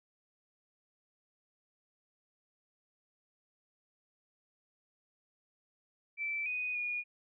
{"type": "tone with pitch steps", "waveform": "sine", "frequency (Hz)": [2327, 2488, 2443], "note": ["D7", "D#7", "D#7"], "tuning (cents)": [-17, -1, -32], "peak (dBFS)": -33, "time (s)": [6.17, 7.04], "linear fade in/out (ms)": 50, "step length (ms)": 290, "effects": []}